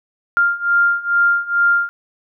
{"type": "beating tone pair", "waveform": "sine", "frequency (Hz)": [1396.9, 1399.2], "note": ["F6", "F6"], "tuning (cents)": [0, 3], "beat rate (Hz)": 2.3, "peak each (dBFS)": [-17, -15], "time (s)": [0.37, 1.89], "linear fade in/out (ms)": 0, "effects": []}